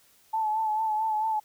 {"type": "tone with vibrato", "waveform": "sine", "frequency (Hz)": 870, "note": "A5", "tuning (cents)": -20, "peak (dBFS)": -24, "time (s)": [0.33, 1.4], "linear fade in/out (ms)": 10, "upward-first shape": "sine", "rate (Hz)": 4.5, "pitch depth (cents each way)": 39, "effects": ["white hiss -61 dBFS RMS until 1.44 s"]}